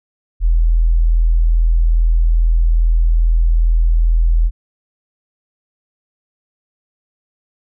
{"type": "tone", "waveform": "sine", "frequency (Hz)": 41.2, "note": "E1", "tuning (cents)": 0, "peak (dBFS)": -9, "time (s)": [0.4, 4.51], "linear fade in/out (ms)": 50, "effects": []}